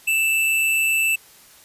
square tone pair together, 2647 / 2794 Hz, E7 / F7, +7 / 0 cents, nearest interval minor second, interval 93 cents, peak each -18 / -29 dBFS, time 0.07-1.16 s, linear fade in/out 10 ms, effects white hiss -49 dBFS RMS until 1.64 s + resampled to 32000 Hz

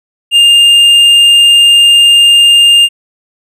triangle tone with tanh clipping, 2809 Hz, F7, 9 cents sharp, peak -3 dBFS, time 0.31-2.89 s, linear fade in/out 50 ms, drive 10 dB, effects none

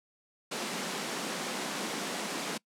pink high-pass noise, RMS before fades -35 dBFS, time 0.51-2.58 s, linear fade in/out 10 ms, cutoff 170 Hz, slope 48 dB/octave, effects noise-tail reverb RT60 0.1 s tail -24 dB re dry + low-pass 9000 Hz 12 dB/octave

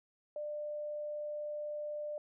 sine tone, 596 Hz, D5, 25 cents sharp, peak -37 dBFS, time 0.36-2.18 s, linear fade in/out 2 ms, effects none

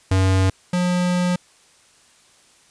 square tone pair in turn, 94.7 / 178.77 Hz, F#2 / F3, +41 / +41 cents, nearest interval major seventh, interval 1100 cents, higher second, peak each -15 / -18 dBFS, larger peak first, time 0.11-0.5 / 0.73-1.36 s, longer second, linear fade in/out 5 ms, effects white hiss -54 dBFS RMS until 2.7 s + resampled to 22050 Hz

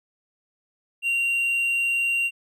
triangle tone, 2762 Hz, F7, 20 cents flat, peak -19 dBFS, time 1.02-2.31 s, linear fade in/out 50 ms, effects none

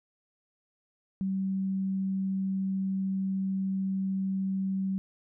sine tone, 191.9 Hz, G3, 37 cents flat, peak -27 dBFS, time 1.21-4.98 s, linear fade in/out 0 ms, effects none

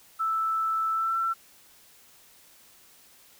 sine tone with pitch glide, 1318.5 to 1343.9 Hz, E6 to E6, 0 to +33 cents, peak -24 dBFS, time 0.19-1.34 s, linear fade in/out 20 ms, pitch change +33 cents, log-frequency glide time 0.92-1.16 s, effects white hiss -56 dBFS RMS until 3.39 s

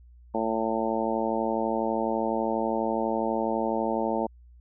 harmonic tone, 112.1 Hz, A2, 33 cents sharp, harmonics 2 / 3 / 4 / 5 / 6 / 7 / 8, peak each -31 / -32 / -33 / -31 / -33 / -34 / -32 dBFS, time 0.34-4.27 s, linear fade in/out 10 ms, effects added 60 Hz sine -49 dBFS peak until 4.6 s

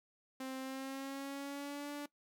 sawtooth tone with pitch glide, 262.9 to 290 Hz, C4 to D4, +8 to -22 cents, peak -37 dBFS, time 0.4-2.06 s, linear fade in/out 5 ms, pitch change +170 cents, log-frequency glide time 0.6-1.92 s, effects noise-tail reverb RT60 0.1 s tail -19 dB re dry

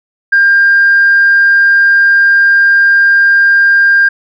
sine tone, 1600 Hz, G6, 35 cents sharp, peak -3 dBFS, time 0.32-4.09 s, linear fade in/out 10 ms, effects tanh soft clip ceiling 0 dBFS

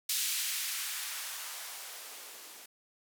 violet noise with band-pass filter sweep, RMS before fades -38 dBFS, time 0.09-2.66 s, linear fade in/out 5 ms, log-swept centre 3100 to 310 Hz, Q 0.95, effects none

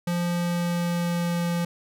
square tone with pitch glide, 174 to 172.1 Hz, F3 to F3, -6 to -25 cents, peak -24 dBFS, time 0.07-1.65 s, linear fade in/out 5 ms, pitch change -19 cents, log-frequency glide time 0.25-1.52 s, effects none

